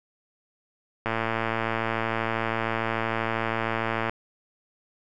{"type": "click train", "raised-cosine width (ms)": 0.5, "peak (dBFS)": -11, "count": 344, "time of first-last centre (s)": [1.06, 4.095], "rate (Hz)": 113, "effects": []}